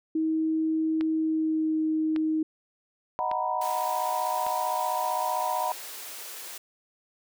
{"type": "tone with pitch glide", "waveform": "sine", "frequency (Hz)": [317.8, 314.1], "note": ["D#4", "D#4"], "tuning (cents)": [37, 16], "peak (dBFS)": -23, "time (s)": [0.15, 2.43], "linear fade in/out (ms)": 5, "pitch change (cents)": -21, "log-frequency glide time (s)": [1.12, 1.79]}
{"type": "click train", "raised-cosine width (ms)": 0.3, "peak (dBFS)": -21, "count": 4, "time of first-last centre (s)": [1.01, 4.466], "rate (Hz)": 0.868}
{"type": "chord", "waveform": "sine", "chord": "B major seventh", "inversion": "first", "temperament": "equal", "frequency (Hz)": [622.3, 740, 932.3, 987.8], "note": ["D#5", "F#5", "A#5", "B5"], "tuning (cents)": [0, 0, 0, 0], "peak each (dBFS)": [-34, -30, -31, -30], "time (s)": [3.19, 5.72], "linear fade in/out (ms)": 0}
{"type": "high-pass noise", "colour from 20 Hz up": "white", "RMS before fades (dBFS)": -40, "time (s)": [3.61, 6.58], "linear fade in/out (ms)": 5, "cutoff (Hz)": 340, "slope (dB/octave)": 24}
{"effects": []}